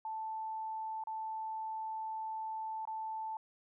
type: tone with dropouts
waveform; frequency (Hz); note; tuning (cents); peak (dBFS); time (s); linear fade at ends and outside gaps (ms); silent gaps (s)
sine; 880; A5; 0; -37; 0.05-3.37; 2; 1.038-1.071 / 2.853-2.874
effects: none